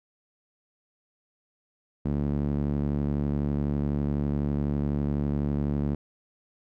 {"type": "tone with band-pass filter", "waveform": "sawtooth", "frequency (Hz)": 72, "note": "D2", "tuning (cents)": -34, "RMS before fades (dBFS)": -27, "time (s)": [2.05, 5.95], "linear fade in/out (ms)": 5, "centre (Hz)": 210, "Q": 1.3, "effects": []}